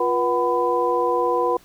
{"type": "tone cluster", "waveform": "sine", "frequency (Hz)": [352.2, 486.3, 747, 1002], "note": ["F4", "B4", "F#5", "B5"], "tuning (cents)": [15, -27, 16, 25], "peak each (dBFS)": [-25, -21, -27, -22], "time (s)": [0, 1.57], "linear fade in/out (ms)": 5, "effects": ["pink hiss -52 dBFS RMS until 1.64 s"]}